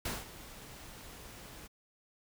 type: noise with ADSR envelope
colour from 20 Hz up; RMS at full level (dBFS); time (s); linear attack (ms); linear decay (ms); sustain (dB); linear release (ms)
pink; -35; 0.05-1.68; 5; 190; -15; 22
effects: none